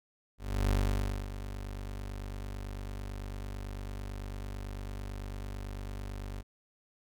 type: tone with ADSR envelope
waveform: 30% pulse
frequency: 49 Hz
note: G1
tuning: in tune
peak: -22 dBFS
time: 0.38-6.43 s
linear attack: 320 ms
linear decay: 570 ms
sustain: -13 dB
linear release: 33 ms
effects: none